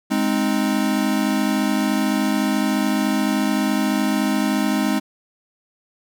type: chord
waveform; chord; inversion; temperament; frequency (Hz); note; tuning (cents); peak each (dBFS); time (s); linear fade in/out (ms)
square; Ab major; none; equal; 207.7 / 261.6 / 311.1; Ab3 / C4 / Eb4; 0 / 0 / 0; -22 / -23 / -24; 0.1-5; 20
effects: none